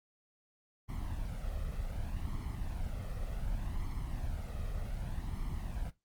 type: noise with flanger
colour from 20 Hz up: brown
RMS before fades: -37 dBFS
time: 0.88-5.91 s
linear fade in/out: 20 ms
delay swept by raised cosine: 0.94 to 1.59 ms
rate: 0.66 Hz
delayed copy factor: +0.8
effects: noise-tail reverb RT60 0.2 s tail -17 dB re dry + Opus 24 kbps